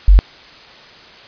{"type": "tone", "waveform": "sine", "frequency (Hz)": 47.63, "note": "G1", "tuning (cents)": -49, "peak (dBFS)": -3, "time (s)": [0.08, 0.19], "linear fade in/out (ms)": 0, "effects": ["white hiss -40 dBFS RMS until 1.27 s", "resampled to 11025 Hz"]}